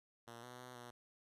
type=tone with pitch steps; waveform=5% pulse; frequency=117.6 / 123.7 / 125.2 / 121.2 Hz; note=A#2 / B2 / B2 / B2; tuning=+16 / +3 / +24 / -32 cents; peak=-40 dBFS; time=0.27-0.91 s; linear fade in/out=10 ms; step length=160 ms; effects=resampled to 32000 Hz